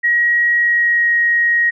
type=tone with pitch glide; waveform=sine; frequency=1900 to 1884.7 Hz; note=A#6 to A#6; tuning=+33 to +19 cents; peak=-11 dBFS; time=0.03-1.71 s; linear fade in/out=20 ms; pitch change=-14 cents; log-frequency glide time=0.57-1.13 s; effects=none